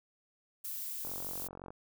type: noise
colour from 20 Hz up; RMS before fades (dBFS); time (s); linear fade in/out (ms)
violet; -40; 0.64-1.48; 10
type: click train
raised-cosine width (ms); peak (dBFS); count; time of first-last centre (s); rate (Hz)
1; -32; 31; 1.05-1.705; 45.8
effects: none